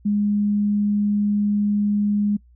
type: tone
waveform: sine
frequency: 206.2 Hz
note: G#3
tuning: 12 cents flat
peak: -17 dBFS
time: 0.05-2.37 s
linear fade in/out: 10 ms
effects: noise-tail reverb RT60 0.1 s tail -23 dB re dry + added 60 Hz sine -49 dBFS peak until 2.55 s